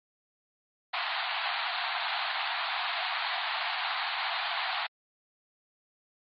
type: band-pass noise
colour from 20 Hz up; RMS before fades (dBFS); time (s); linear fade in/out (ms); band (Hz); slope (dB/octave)
pink; -32; 0.93-4.87; 10; 680 to 4400; 96
effects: MP3 32 kbps